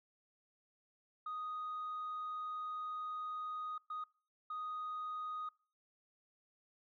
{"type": "tone bursts at uneven times", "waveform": "sine", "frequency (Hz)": 1244.5, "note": "D#6", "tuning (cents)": 0, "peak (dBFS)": -38, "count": 3, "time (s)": [[1.26, 3.78], [3.9, 4.04], [4.5, 5.49]], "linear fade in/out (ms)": 5, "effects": ["noise-tail reverb RT60 0.4 s tail -26 dB re dry", "tanh soft clip ceiling -37 dBFS"]}